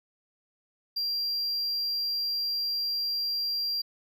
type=tone; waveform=triangle; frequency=4750 Hz; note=D8; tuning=19 cents sharp; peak=-26 dBFS; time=0.96-3.82 s; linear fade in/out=10 ms; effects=none